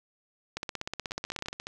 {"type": "two click trains", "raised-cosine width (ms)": 0.2, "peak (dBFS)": [-16, -20], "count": [16, 9], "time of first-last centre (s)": [[0.57, 1.485], [1.11, 1.669]], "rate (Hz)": [16.4, 14.3], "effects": []}